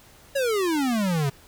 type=exponential sweep; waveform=square; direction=down; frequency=570 to 133.1 Hz; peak=-22 dBFS; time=0.35-1.3 s; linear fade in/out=10 ms; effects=pink hiss -52 dBFS RMS until 1.47 s